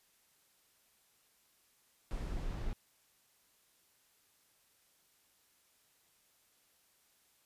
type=noise with low-pass filter sweep; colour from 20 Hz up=brown; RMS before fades=-38 dBFS; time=2.11-2.73 s; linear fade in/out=0 ms; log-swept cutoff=11000 to 5800 Hz; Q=0.72; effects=white hiss -71 dBFS RMS until 7.45 s + resampled to 32000 Hz